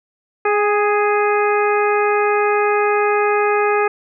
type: harmonic tone with a mistuned harmonic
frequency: 415.9 Hz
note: G#4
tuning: 2 cents sharp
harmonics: 1 / 2 / 3 / 4 / 5 / 6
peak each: -16 / -20 / -21 / -25 / -27 / -26 dBFS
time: 0.45-3.88 s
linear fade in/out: 5 ms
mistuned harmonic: 2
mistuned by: -22 cents
effects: none